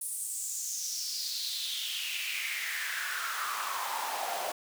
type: noise with high-pass filter sweep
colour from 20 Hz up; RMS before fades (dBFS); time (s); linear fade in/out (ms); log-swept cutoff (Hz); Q
pink; -35; 0.01-4.52; 5; 9800 to 650; 4.9
effects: none